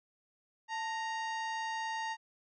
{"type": "harmonic tone with a mistuned harmonic", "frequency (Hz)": 932.3, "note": "A#5", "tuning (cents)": 0, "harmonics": [1, 2, 3, 4, 5, 6, 7, 9], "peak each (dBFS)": [-36, -40, -48, -52, -52, -56, -54, -65], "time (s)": [0.68, 2.17], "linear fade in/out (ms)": 50, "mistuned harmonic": 1, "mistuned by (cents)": -83, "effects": []}